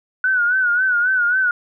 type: tone with vibrato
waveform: sine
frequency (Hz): 1475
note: F#6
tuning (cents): -6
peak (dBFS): -14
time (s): 0.24-1.51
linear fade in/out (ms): 2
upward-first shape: sine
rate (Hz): 3.7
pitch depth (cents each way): 79
effects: none